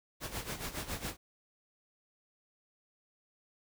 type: noise with tremolo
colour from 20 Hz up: pink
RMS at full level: -37 dBFS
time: 0.2-1.17 s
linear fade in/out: 50 ms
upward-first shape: sine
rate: 7.2 Hz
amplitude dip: 75%
effects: none